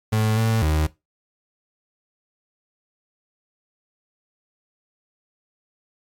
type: tone with pitch steps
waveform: 35% pulse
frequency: 109 / 112.2 / 77.4 Hz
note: A2 / A2 / D#2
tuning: -16 / +34 / -9 cents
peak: -16 dBFS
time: 0.12-0.87 s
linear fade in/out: 10 ms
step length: 250 ms
effects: noise-tail reverb RT60 0.2 s tail -18 dB re dry + MP3 96 kbps